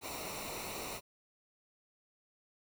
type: noise with comb filter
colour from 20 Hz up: pink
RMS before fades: -42 dBFS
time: 0.01-1.01 s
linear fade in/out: 50 ms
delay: 0.61 ms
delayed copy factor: -0.7
effects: none